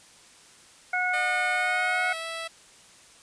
harmonic tone, 729 Hz, F#5, 26 cents flat, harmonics 1 / 2 / 3, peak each -29 / -27 / -28 dBFS, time 0.93-2.13 s, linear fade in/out 5 ms
10% pulse tone with pitch glide, 607 to 658.1 Hz, D#5 to E5, -43 to -3 cents, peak -24 dBFS, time 1.13-2.48 s, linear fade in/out 10 ms, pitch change +140 cents, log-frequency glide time 1.52-2.25 s
effects white hiss -53 dBFS RMS until 3.22 s + resampled to 22050 Hz

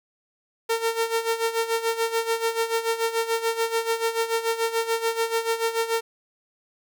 sawtooth tone with tremolo, 455.8 Hz, A#4, 39 cents flat, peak -16 dBFS, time 0.69-6.01 s, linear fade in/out 10 ms, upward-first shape sine, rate 6.9 Hz, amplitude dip 75%, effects none

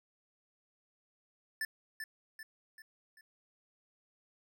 square tone with echo, 1760 Hz, A6, in tune, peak -34 dBFS, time 1.61-1.65 s, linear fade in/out 2 ms, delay 390 ms, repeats 4, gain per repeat -6 dB, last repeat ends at 3.21 s, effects none

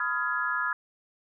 sine chord, F half-diminished seventh, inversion second, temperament just, 1005.8 / 1257.2 / 1396.9 / 1676.3 Hz, Cb6 / Eb6 / F6 / Ab6, +31 / +18 / 0 / +16 cents, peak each -34 / -32 / -31 / -30 dBFS, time 0-0.73 s, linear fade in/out 2 ms, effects none

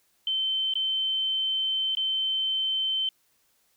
sine tone with dropouts, 3088 Hz, G7, 27 cents flat, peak -24 dBFS, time 0.27-3.09 s, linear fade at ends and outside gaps 2 ms, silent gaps 0.738-0.754 / 1.951-1.97 s, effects white hiss -68 dBFS RMS until 3.76 s

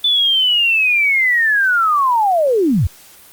sine linear sweep, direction down, 3514 to 65.5 Hz, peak -11 dBFS, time 0.04-2.87 s, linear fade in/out 5 ms, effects white hiss -43 dBFS RMS until 3.32 s + Opus 32 kbps

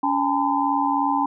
sine tone cluster, 281.8 / 813 / 896 / 1012 Hz, C#4 / G#5 / A5 / B5, +29 / -37 / +31 / +42 cents, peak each -24 dBFS, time 0.03-1.26 s, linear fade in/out 5 ms, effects none

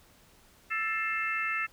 harmonic tone with a mistuned harmonic, 441.4 Hz, A4, 5 cents sharp, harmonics 3 / 4 / 5 / 6, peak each -34 / -34 / -34 / -34 dBFS, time 0.7-1.67 s, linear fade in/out 20 ms, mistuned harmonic 5, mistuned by -66 cents, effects pink hiss -60 dBFS RMS until 1.72 s

